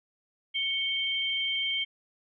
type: tone pair together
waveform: sine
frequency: 2217 / 3144 Hz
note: C#7 / G7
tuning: 0 / +4 cents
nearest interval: tritone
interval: 604 cents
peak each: -32 / -28 dBFS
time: 0.54-1.85 s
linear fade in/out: 20 ms
effects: none